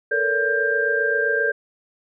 sine tone cluster, 444.9 / 472.5 / 567 / 1589 Hz, A4 / A#4 / C#5 / G6, +19 / +23 / +39 / +23 cents, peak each -24 / -27 / -27 / -20 dBFS, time 0.11-1.52 s, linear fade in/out 10 ms, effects none

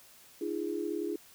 sine tone cluster, 304.2 / 341.8 / 414.1 Hz, D#4 / F4 / G#4, -39 / -37 / -5 cents, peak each -37 / -35 / -36 dBFS, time 0.41-1.16 s, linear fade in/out 5 ms, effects white hiss -57 dBFS RMS until 1.34 s

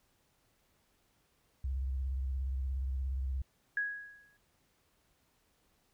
sine tone with vibrato, 66 Hz, C2, 16 cents sharp, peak -32 dBFS, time 1.64-3.42 s, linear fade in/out 5 ms, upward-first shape sine, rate 17 Hz, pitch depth 93 cents each way
sine tone with exponential decay, 1661.2 Hz, G#6, in tune, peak -28 dBFS, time 3.77-4.37 s, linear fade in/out 2 ms, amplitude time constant 130 ms
effects pink hiss -73 dBFS RMS until 5.93 s

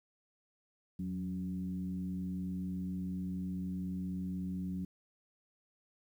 sine tone with frequency modulation, 182.8 Hz, F#3, 21 cents flat, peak -35 dBFS, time 0.99-4.85 s, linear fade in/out 5 ms, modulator 96.5 Hz, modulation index 0.66, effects 11-bit

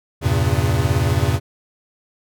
square chord, E diminished seventh, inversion none, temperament equal with one note detuned, 82.41 / 98 / 116.54 / 135.11 Hz, E2 / G2 / Bb2 / Db3, 0 / 0 / 0 / -44 cents, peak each -22 dBFS, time 0.21-1.4 s, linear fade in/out 50 ms, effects none

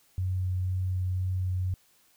sine tone with vibrato, 92.3 Hz, F#2, 4 cents flat, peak -26 dBFS, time 0.18-1.74 s, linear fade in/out 0 ms, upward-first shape sine, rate 2 Hz, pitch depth 9 cents each way, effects white hiss -64 dBFS RMS until 2.16 s

